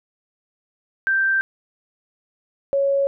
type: tone pair in turn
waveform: sine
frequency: 1568 / 554.4 Hz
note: G6 / C#5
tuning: 0 / 0 cents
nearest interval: octave + tritone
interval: 1800 cents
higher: first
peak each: -16 dBFS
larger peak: neither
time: 1.07-1.41 / 2.73-3.07 s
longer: neither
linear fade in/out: 0 ms
effects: none